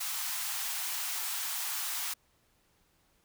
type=high-pass noise; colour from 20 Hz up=white; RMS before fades=-35 dBFS; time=0-2.14 s; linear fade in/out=10 ms; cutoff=740 Hz; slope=48 dB/octave; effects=pink hiss -70 dBFS RMS until 3.24 s